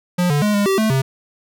square tone with pitch steps, 178 / 145.8 / 209 / 203.6 / 386.6 / 218.5 / 133.5 Hz, F3 / D3 / G#3 / G#3 / G4 / A3 / C3, +33 / -12 / +11 / -34 / -24 / -12 / +35 cents, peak -15 dBFS, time 0.18-1.02 s, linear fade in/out 10 ms, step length 120 ms, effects none

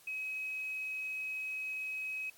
sine tone with quantisation, 2545 Hz, D#7, 39 cents sharp, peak -36 dBFS, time 0.07-2.3 s, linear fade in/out 5 ms, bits 10, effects white hiss -61 dBFS RMS until 2.37 s + AAC 64 kbps

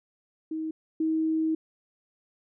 sine tone pair in turn, 316.7 / 318.3 Hz, D#4 / D#4, +31 / +39 cents, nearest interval unison, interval 8 cents, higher second, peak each -29 / -23 dBFS, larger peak second, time 0.51-0.71 / 1-1.55 s, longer second, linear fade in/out 5 ms, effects none

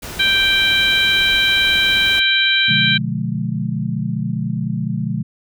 pink noise, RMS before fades -30 dBFS, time 0.02-2.2 s, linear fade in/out 10 ms
harmonic tone, 784 Hz, G5, in tune, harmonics 2 / 3 / 4 / 5, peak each -18 / -18 / -18 / -18 dBFS, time 0.19-2.98 s, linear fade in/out 10 ms
sine chord, B diminished seventh, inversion none, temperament just, 123.47 / 148.16 / 177.8 / 213.4 Hz, B2 / D3 / F3 / Ab3, 0 / +16 / +31 / +47 cents, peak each -24 dBFS, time 2.68-5.23 s, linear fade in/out 10 ms
effects none

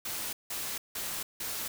white noise bursts, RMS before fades -36 dBFS, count 4, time 0.05-1.68 s, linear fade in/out 5 ms, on 280 ms, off 170 ms, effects none

